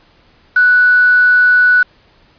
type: tone with quantisation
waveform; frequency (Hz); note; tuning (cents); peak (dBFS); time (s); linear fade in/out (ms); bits
sine; 1480; F#6; 0; -6; 0.56-1.83; 5; 4
effects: pink hiss -50 dBFS RMS until 2.38 s + resampled to 11025 Hz